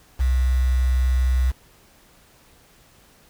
sine tone with quantisation, 63.6 Hz, C2, 48 cents flat, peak -16 dBFS, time 0.19-1.52 s, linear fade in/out 20 ms, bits 6, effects pink hiss -54 dBFS RMS until 3.29 s

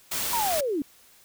white noise, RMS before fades -29 dBFS, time 0.11-0.61 s, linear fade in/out 10 ms
sine linear sweep, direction down, 982 to 261.6 Hz, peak -24 dBFS, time 0.33-0.82 s, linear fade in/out 2 ms
effects white hiss -56 dBFS RMS until 1.24 s

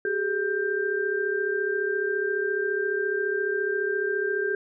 sine tone cluster, 385.3 / 419.8 / 1575 Hz, G4 / G#4 / G6, -30 / +19 / +8 cents, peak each -28 dBFS, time 0.05-4.55 s, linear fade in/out 2 ms, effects none

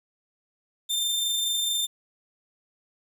sawtooth tone with amplitude modulation, 3589 Hz, A7, 34 cents sharp, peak -20 dBFS, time 0.89-1.87 s, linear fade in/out 20 ms, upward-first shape sine, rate 24.5 Hz, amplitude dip 25%, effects 10-bit

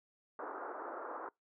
white band-pass noise, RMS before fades -44 dBFS, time 0.39-1.29 s, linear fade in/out 2 ms, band 300 to 1400 Hz, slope 48 dB/octave, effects noise-tail reverb RT60 0.2 s tail -26 dB re dry

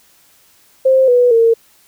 sine tone with pitch steps, 526 / 490.8 / 457.9 Hz, C5 / B4 / A#4, +9 / -11 / -31 cents, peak -7 dBFS, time 0.85-1.54 s, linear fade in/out 10 ms, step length 230 ms, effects white hiss -51 dBFS RMS until 1.87 s

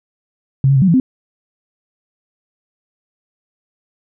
sine tone with pitch steps, 135 / 138.2 / 132.4 / 190.7 / 167.3 / 258.8 Hz, C#3 / C#3 / C3 / G3 / E3 / C4, -45 / -5 / +21 / -47 / +26 / -19 cents, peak -8 dBFS, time 0.64-1 s, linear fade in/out 2 ms, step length 60 ms, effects none

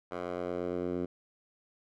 10% pulse tone with band-pass filter sweep, 88.8 Hz, F2, 29 cents sharp, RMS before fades -35 dBFS, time 0.11-1.06 s, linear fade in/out 10 ms, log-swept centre 850 to 300 Hz, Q 1.3, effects none

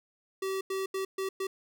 square tone bursts at uneven times, 384.1 Hz, G4, 35 cents flat, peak -31 dBFS, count 5, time 0.42-0.61 / 0.7-0.86 / 0.94-1.05 / 1.18-1.29 / 1.4-1.47 s, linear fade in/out 5 ms, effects none

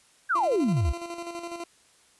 sine exponential sweep, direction down, 1661.2 to 58 Hz, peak -21 dBFS, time 0.29-0.93 s, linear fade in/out 20 ms
20% pulse tone with tremolo, 342 Hz, F4, 36 cents flat, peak -28 dBFS, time 0.35-1.64 s, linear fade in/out 5 ms, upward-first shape square, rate 12 Hz, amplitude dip 50%
effects white hiss -60 dBFS RMS until 2.19 s + resampled to 24000 Hz

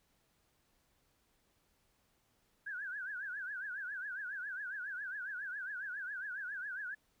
sine tone with vibrato, 1568 Hz, G6, in tune, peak -39 dBFS, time 2.66-6.95 s, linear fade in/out 10 ms, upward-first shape triangle, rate 7.3 Hz, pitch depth 180 cents each way, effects pink hiss -75 dBFS RMS until 7.2 s

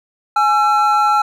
triangle tone pair together, 838 / 1346.5 Hz, G#5 / E6, +15 / +36 cents, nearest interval minor sixth, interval 821 cents, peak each -12 dBFS, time 0.36-1.22 s, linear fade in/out 5 ms, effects none

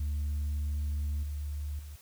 sine tone with level steps, 73.42 Hz, D2, in tune, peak -27 / -32 / -41 dBFS, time 0-1.96 s, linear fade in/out 5 ms, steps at 1.23 / 1.79 s, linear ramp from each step 2 ms, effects tanh soft clip ceiling -28 dBFS + white hiss -57 dBFS RMS until 2.01 s

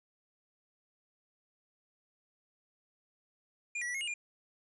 square tone with pitch steps, 2415 / 1934 / 1955 / 2161 / 2860 / 2409 Hz, D7 / B6 / B6 / C#7 / F7 / D7, +48 / -37 / -18 / -45 / +41 / +43 cents, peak -35 dBFS, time 3.75-4.14 s, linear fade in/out 5 ms, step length 65 ms, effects resampled to 24000 Hz

